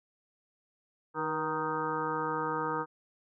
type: harmonic tone with a mistuned harmonic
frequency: 155.56 Hz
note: D#3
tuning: in tune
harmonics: 1 / 2 / 3 / 5 / 6 / 7 / 8 / 9 / 10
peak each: -43 / -39 / -36 / -44 / -35 / -45 / -35 / -46 / -42 dBFS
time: 1.14-2.86 s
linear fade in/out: 50 ms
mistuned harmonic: 3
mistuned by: +36 cents
effects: none